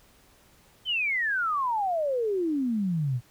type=exponential sweep; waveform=sine; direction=down; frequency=3141 to 116.3 Hz; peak=-24 dBFS; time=0.85-3.21 s; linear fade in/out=50 ms; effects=pink hiss -59 dBFS RMS until 3.3 s